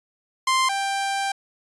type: tone pair in turn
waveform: sawtooth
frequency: 1046.5 / 788.1 Hz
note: C6 / G5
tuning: 0 / +9 cents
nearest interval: perfect fourth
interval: 491 cents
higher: first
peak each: -14 / -19 dBFS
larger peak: first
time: 0.47-0.69 / 0.69-1.32 s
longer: second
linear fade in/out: 5 ms
effects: resampled to 24000 Hz